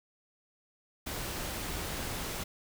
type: noise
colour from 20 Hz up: pink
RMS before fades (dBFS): -37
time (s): 1.06-2.44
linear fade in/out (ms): 10
effects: none